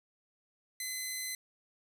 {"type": "tone", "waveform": "10% pulse", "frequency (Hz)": 2035, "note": "C7", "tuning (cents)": -49, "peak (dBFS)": -27, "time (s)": [0.8, 1.35], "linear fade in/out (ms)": 2, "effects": []}